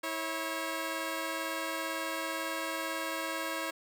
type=tone pair together; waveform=10% pulse; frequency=324.6 / 547 Hz; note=E4 / C#5; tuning=-27 / -23 cents; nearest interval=major sixth; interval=904 cents; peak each=-28 / -28 dBFS; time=0.03-3.71 s; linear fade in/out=10 ms; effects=none